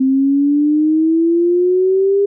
sine exponential sweep, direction up, 261.3 to 404.8 Hz, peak -10 dBFS, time 0-2.26 s, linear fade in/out 10 ms, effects none

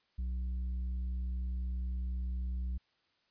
triangle tone with tanh clipping, 62 Hz, B1, 7 cents sharp, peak -34 dBFS, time 0.18-2.78 s, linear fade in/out 10 ms, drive 9 dB, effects white hiss -74 dBFS RMS until 3.3 s + resampled to 11025 Hz

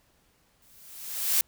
blue noise with exponential growth, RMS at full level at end -21 dBFS, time 0.62-1.41 s, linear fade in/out 2 ms, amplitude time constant 170 ms, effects pink hiss -66 dBFS RMS until 1.47 s

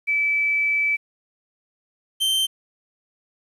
sine / 45% pulse tone pair in turn, 2308 / 3121 Hz, D7 / G7, -31 / -8 cents, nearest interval perfect fourth, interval 523 cents, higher second, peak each -18 dBFS, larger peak neither, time 0.07-0.97 / 2.2-2.47 s, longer first, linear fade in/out 20 ms, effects resampled to 32000 Hz + 9-bit

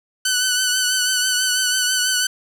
10% pulse tone with vibrato, 1500 Hz, F#6, 23 cents sharp, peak -8 dBFS, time 0.25-2.27 s, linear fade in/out 5 ms, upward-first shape triangle, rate 6.1 Hz, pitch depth 39 cents each way, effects none

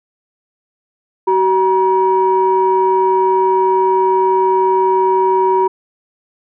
sine tone pair together, 378.5 / 952.7 Hz, F#4 / A#5, +39 / +37 cents, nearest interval octave + major third, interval 1598 cents, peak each -12 dBFS, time 1.27-5.68 s, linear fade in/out 10 ms, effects tanh soft clip ceiling -3 dBFS

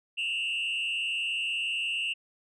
sine tone with frequency modulation, 2766 Hz, F7, 17 cents flat, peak -26 dBFS, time 0.17-2.14 s, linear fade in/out 20 ms, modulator 96.9 Hz, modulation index 1.4, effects tanh soft clip ceiling -26 dBFS

